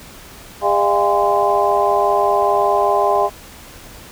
sine tone cluster, 404.9 / 607 / 692 / 814 / 1033 Hz, G#4 / D#5 / F5 / G#5 / C6, -44 / -43 / -16 / -35 / -22 cents, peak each -19 dBFS, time 0.61-3.3 s, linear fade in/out 50 ms, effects pink hiss -39 dBFS RMS until 4.11 s

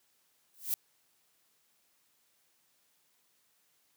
violet noise with exponential growth, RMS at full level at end -27 dBFS, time 0.54-0.74 s, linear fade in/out 1 ms, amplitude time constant 43 ms, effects white hiss -72 dBFS RMS until 3.96 s + high-pass 100 Hz 12 dB/octave

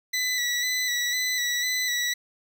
20% pulse tone with vibrato, 1975 Hz, B6, in tune, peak -19 dBFS, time 0.13-2.14 s, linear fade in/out 10 ms, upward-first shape square, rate 2 Hz, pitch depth 25 cents each way, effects none

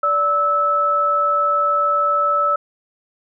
sine tone pair together, 582 / 1306.5 Hz, D5 / E6, -16 / -16 cents, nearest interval octave + major second, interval 1400 cents, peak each -22 / -15 dBFS, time 0.03-2.56 s, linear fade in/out 5 ms, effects none

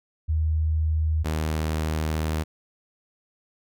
sine / sawtooth tone pair in turn, 78.6 / 78.24 Hz, D#2 / D#2, +18 / +10 cents, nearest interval unison, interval 8 cents, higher first, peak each -20 dBFS, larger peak neither, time 0.28-1.24 / 1.24-2.44 s, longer second, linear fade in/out 20 ms, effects none

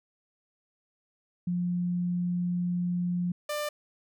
sine / sawtooth tone pair in turn, 176.8 / 594.7 Hz, F3 / D5, +22 / +22 cents, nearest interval octave + major sixth, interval 2100 cents, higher second, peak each -26 dBFS, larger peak neither, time 1.47-3.32 / 3.49-3.69 s, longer first, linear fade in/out 5 ms, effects none

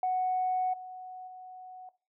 sine tone with level steps, 740 Hz, F#5, in tune, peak -25 / -40 / -43 dBFS, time 0.03-1.89 s, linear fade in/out 2 ms, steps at 0.73 / 1.27 s, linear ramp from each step 10 ms, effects noise-tail reverb RT60 0.3 s tail -17 dB re dry + tanh soft clip ceiling -21 dBFS

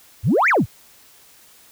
sine exponential two-way sweep, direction up then down, 81.1 to 2489 to 81.1 Hz, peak -12 dBFS, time 0.23-0.66 s, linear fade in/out 50 ms, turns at 0.49 s, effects tanh soft clip ceiling -9 dBFS + white hiss -50 dBFS RMS until 1.71 s

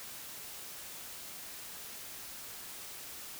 silence, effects white hiss -46 dBFS RMS until 3.39 s

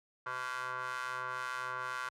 25% pulse ring-modulated tone, 127.1 Hz, C3, 50 cents flat, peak -30 dBFS, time 0.26-2.09 s, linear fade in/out 5 ms, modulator 1270 Hz, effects high-pass 80 Hz 12 dB/octave + low-pass 10000 Hz 12 dB/octave

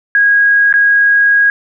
sine tone with dropouts, 1644 Hz, G#6, 18 cents flat, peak -6 dBFS, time 0.15-1.5 s, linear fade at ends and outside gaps 1 ms, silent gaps 0.727-0.739 s, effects none

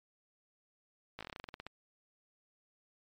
slowing click train, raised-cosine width 0.3 ms, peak -27 dBFS, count 14, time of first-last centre 1.19-1.666 s, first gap 17 ms, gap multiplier 1.12, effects MP3 64 kbps

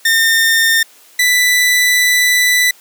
sawtooth tone pair in turn, 1816 / 1983 Hz, A#6 / B6, -46 / +7 cents, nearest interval major second, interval 153 cents, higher second, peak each -6 dBFS, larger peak neither, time 0.05-0.83 / 1.19-2.71 s, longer second, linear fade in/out 5 ms, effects white hiss -45 dBFS RMS until 2.8 s + high-pass 300 Hz 12 dB/octave

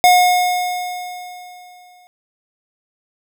square tone with exponential decay, 722 Hz, F#5, 43 cents flat, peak -7 dBFS, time 0.04-2.07 s, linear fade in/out 0 ms, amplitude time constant 440 ms, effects none

